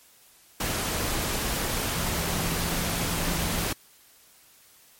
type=tone in noise; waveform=sine; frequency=169 Hz; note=E3; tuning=43 cents sharp; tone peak=-33 dBFS; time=1.96-3.64 s; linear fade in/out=5 ms; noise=pink; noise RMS=-28 dBFS; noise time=0.6-3.73 s; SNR=-8 dB; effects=white hiss -56 dBFS RMS until 4.99 s + MP3 64 kbps